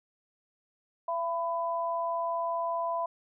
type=tone pair together; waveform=sine; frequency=675 / 1000 Hz; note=E5 / B5; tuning=+41 / +21 cents; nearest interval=perfect fifth; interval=680 cents; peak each=-31 / -31 dBFS; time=1.08-3.06 s; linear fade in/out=5 ms; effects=none